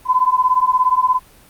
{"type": "beating tone pair", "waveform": "sine", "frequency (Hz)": [1004, 1021], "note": ["B5", "C6"], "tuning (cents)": [28, -43], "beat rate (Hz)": 17, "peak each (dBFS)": -15, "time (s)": [0.05, 1.2], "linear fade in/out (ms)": 50, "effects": ["pink hiss -47 dBFS RMS until 1.49 s", "Opus 32 kbps"]}